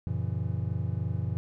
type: chord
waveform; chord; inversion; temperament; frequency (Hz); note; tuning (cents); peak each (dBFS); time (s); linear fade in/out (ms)
triangle; F# dominant seventh; none; just; 92.5 / 115.62 / 138.75 / 166.5; F#2 / A#2 / C#3 / E3; 0 / -14 / +2 / +18; -30 / -30 / -35 / -34; 0.07-1.37; 0
effects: none